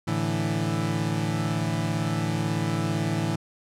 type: chord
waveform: 30% pulse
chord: A suspended fourth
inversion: none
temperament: equal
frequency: 110 / 146.83 / 164.81 Hz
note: A2 / D3 / E3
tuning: 0 / 0 / 0 cents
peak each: -26 / -28 / -25 dBFS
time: 0.07-3.36 s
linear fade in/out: 10 ms
effects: low-pass 10000 Hz 12 dB/octave